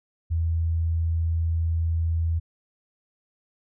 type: tone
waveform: sine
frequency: 82.41 Hz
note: E2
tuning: in tune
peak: -21 dBFS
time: 0.3-2.4 s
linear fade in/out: 20 ms
effects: none